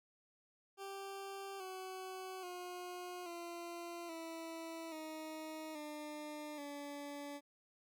20% pulse tone with pitch steps, 392 / 374.9 / 358.6 / 343 / 328.1 / 313.8 / 300.2 / 287.1 Hz, G4 / F#4 / F4 / F4 / E4 / D#4 / D4 / D4, 0 / +23 / +46 / -31 / -8 / +15 / +38 / -39 cents, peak -40 dBFS, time 0.77-7.41 s, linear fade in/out 50 ms, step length 830 ms, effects none

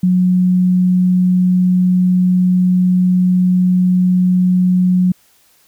sine tone, 182 Hz, F#3, 28 cents flat, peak -9 dBFS, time 0.03-5.12 s, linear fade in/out 5 ms, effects white hiss -53 dBFS RMS until 5.67 s

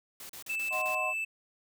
white noise bursts, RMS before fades -45 dBFS, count 6, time 0.2-0.949 s, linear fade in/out 2 ms, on 94 ms, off 37 ms
triangle tone, 2637 Hz, E7, in tune, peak -29 dBFS, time 0.49-1.25 s, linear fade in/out 10 ms
sine chord, C diminished, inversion first, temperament equal, 622.3 / 740 / 1046.5 Hz, Eb5 / Gb5 / C6, 0 / 0 / 0 cents, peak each -36 / -36 / -35 dBFS, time 0.7-1.14 s, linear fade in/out 50 ms
effects none

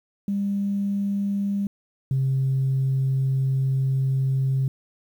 sine tone pair in turn, 200.2 / 133.62 Hz, G3 / C3, +37 / +37 cents, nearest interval perfect fifth, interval 700 cents, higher first, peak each -21 / -18 dBFS, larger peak second, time 0.28-1.67 / 2.11-4.68 s, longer second, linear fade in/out 2 ms, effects tanh soft clip ceiling -16 dBFS + 9-bit

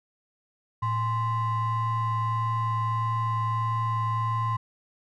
triangle ring-modulated tone, 464.3 Hz, A#4, 7 cents flat, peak -19 dBFS, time 0.82-4.57 s, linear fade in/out 10 ms, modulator 577 Hz, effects none

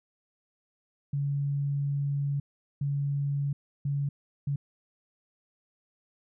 sine tone bursts at uneven times, 141.5 Hz, C#3, 36 cents sharp, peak -26 dBFS, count 4, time 1.13-2.4 / 2.81-3.53 / 3.85-4.09 / 4.47-4.56 s, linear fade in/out 5 ms, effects none

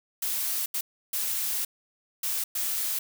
blue noise bursts at uneven times, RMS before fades -29 dBFS, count 5, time 0.22-0.66 / 0.74-0.81 / 1.13-1.65 / 2.23-2.44 / 2.55-2.99 s, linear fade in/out 5 ms, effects none

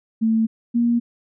sine tone pair in turn, 223.2 / 236.5 Hz, A3 / A#3, +25 / +25 cents, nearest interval minor second, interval 100 cents, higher second, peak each -15 dBFS, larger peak neither, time 0.21-0.47 / 0.74-1 s, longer neither, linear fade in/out 20 ms, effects none

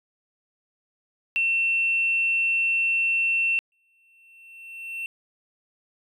sine tone, 2700 Hz, E7, 41 cents sharp, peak -19 dBFS, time 1.36-3.59 s, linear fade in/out 0 ms
triangle tone with exponential growth, 2700 Hz, E7, 41 cents sharp, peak -26 dBFS, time 3.72-5.06 s, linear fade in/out 1 ms, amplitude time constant 290 ms
effects tanh soft clip ceiling -15 dBFS

